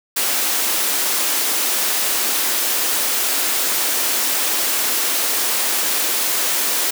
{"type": "high-pass noise", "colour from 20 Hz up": "white", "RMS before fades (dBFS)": -19, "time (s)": [0.16, 6.91], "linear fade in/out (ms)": 10, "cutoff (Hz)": 250, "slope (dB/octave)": 24, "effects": []}